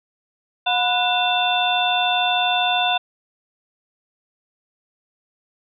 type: tone cluster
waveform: sine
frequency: 724 / 991 / 1473 / 2698 / 3545 Hz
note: F#5 / B5 / F#6 / E7 / A7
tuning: -38 / +6 / -8 / +40 / +12 cents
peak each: -20 / -28 / -28 / -24 / -22 dBFS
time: 0.66-2.98 s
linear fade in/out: 10 ms
effects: none